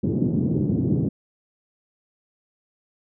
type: band-pass noise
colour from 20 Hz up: pink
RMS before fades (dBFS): -22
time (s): 0.03-1.09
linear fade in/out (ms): 10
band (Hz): 120 to 320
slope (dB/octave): 24
effects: none